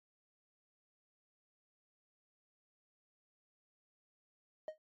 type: tone with exponential decay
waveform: triangle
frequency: 622.3 Hz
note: D#5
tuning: in tune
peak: -33 dBFS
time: 4.68-4.78 s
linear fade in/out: 1 ms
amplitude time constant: 20 ms
effects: tanh soft clip ceiling -30 dBFS + MP3 32 kbps